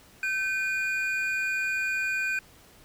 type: tone pair together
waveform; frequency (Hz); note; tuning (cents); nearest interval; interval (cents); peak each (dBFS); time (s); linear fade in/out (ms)
triangle; 1540 / 2445; G6 / D#7; -31 / -31; minor sixth; 800; -27; 0.23-2.39; 2
effects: pink hiss -55 dBFS RMS until 2.84 s